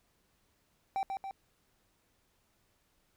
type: tone with echo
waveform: triangle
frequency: 778 Hz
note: G5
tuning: 13 cents flat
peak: -28 dBFS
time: 0.96-1.03 s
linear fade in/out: 0 ms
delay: 140 ms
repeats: 2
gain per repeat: -4 dB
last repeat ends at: 1.31 s
effects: pink hiss -73 dBFS RMS until 3.16 s